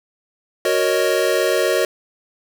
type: chord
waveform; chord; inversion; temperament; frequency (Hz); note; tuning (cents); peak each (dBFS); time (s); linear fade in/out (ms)
square; D# minor seventh; first; equal; 370 / 466.2 / 554.4 / 622.3; F#4 / A#4 / C#5 / D#5; 0 / 0 / 0 / 0; -22; 0.65-1.85; 2
effects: none